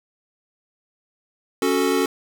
square chord, F# minor, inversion second, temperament equal, 277.2 / 370 / 440 Hz, C#4 / F#4 / A4, 0 / 0 / 0 cents, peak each -23 dBFS, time 1.62-2.06 s, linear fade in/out 2 ms, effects none

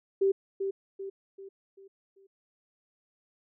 sine tone with echo, 390 Hz, G4, 9 cents flat, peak -21 dBFS, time 0.21-0.32 s, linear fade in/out 10 ms, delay 390 ms, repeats 5, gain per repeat -7 dB, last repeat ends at 2.27 s, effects none

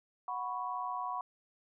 sine chord, F# suspended fourth, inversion none, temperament equal with one note detuned, 734.5 / 987.8 / 1108.7 Hz, F#5 / B5 / C#6, -13 / 0 / 0 cents, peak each -40 / -38 / -39 dBFS, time 0.28-1.21 s, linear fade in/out 2 ms, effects none

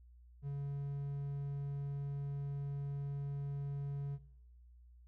triangle tone, 140.9 Hz, C#3, 29 cents sharp, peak -35 dBFS, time 0.42-4.19 s, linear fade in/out 50 ms, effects noise-tail reverb RT60 0.8 s tail -18 dB re dry + added 60 Hz sine -57 dBFS peak until 5.07 s

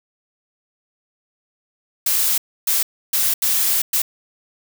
blue noise bursts at uneven times, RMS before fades -18 dBFS, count 5, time 2.06-2.38 / 2.67-2.83 / 3.13-3.34 / 3.42-3.82 / 3.93-4.02 s, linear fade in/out 5 ms, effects none

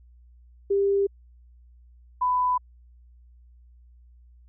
sine tone pair in turn, 397.5 / 997.9 Hz, G4 / B5, +24 / +18 cents, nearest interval octave + major third, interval 1594 cents, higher second, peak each -19 / -20 dBFS, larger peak first, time 0.7-1.07 / 2.21-2.58 s, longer neither, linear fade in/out 10 ms, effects added 60 Hz sine -50 dBFS peak until 4.48 s

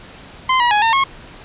sawtooth tone with pitch steps, 1036 / 962 / 836 / 907 / 1087 Hz, C6 / B5 / G#5 / A#5 / C#6, -17 / -46 / +11 / -48 / -34 cents, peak -8 dBFS, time 0.49-1.04 s, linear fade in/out 5 ms, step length 110 ms, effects pink hiss -39 dBFS RMS until 1.44 s + resampled to 8000 Hz

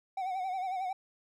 triangle tone with vibrato, 750 Hz, F#5, 23 cents sharp, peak -30 dBFS, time 0.17-0.93 s, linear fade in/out 5 ms, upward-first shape sine, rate 11 Hz, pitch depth 65 cents each way, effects none

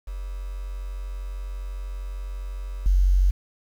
sine tone with level steps, 46.25 Hz, F#1, in tune, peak -29 / -15 dBFS, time 0.07-3.31 s, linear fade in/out 10 ms, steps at 2.86 s, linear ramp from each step 2 ms, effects 8-bit

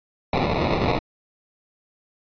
violet noise with sample-and-hold, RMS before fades -22 dBFS, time 0.33-0.99 s, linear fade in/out 2 ms, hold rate 1575 Hz, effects resampled to 11025 Hz

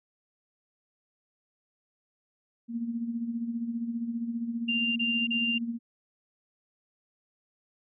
sine tone with tremolo, 233.1 Hz, A#3, in tune, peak -27 dBFS, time 2.68-5.79 s, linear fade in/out 50 ms, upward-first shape sine, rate 15 Hz, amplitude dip 60%
sine tone bursts, 2788 Hz, F7, 4 cents flat, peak -26 dBFS, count 3, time 4.68-5.584 s, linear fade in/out 10 ms, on 280 ms, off 32 ms
effects none

